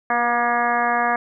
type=harmonic tone with a mistuned harmonic; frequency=238.8 Hz; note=A#3; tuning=42 cents sharp; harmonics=1 / 2 / 3 / 4 / 5 / 6 / 7 / 8 / 9; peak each=-30 / -30 / -21 / -26 / -24 / -32 / -24 / -32 / -32 dBFS; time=0.1-1.16 s; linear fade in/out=2 ms; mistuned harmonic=2; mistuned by=+19 cents; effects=none